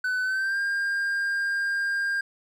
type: tone with pitch glide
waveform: triangle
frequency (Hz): 1505 to 1603.7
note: F#6 to G6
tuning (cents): +29 to +39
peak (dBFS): -22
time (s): 0.04-2.21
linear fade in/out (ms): 5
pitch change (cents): +110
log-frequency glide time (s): 0.22-0.6
effects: none